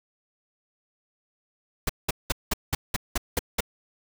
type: noise bursts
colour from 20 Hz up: pink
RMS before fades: -24 dBFS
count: 9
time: 1.87-3.606 s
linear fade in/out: 5 ms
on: 24 ms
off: 190 ms
effects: none